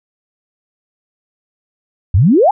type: exponential sweep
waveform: sine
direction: up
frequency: 78 to 880 Hz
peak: -6 dBFS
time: 2.14-2.51 s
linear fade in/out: 5 ms
effects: none